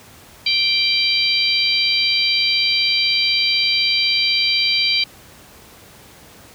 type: harmonic tone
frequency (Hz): 784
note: G5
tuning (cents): 0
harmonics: 3 / 4 / 5 / 6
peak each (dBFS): -20 / -22 / -21 / -19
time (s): 0.46-5.04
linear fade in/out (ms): 5
effects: pink hiss -44 dBFS RMS until 6.54 s + high-pass 60 Hz 12 dB/octave